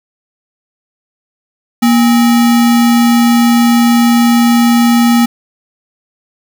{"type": "tone with sample-and-hold", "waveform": "sine", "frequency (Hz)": 236.7, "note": "A#3", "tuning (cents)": 27, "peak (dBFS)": -5, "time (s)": [1.82, 5.26], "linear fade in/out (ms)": 10, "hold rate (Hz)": 1050, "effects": []}